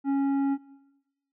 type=tone with tanh clipping; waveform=sine; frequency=276.1 Hz; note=C#4; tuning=7 cents flat; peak=-24 dBFS; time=0.04-0.58 s; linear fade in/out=50 ms; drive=9 dB; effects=noise-tail reverb RT60 1.0 s tail -19 dB re dry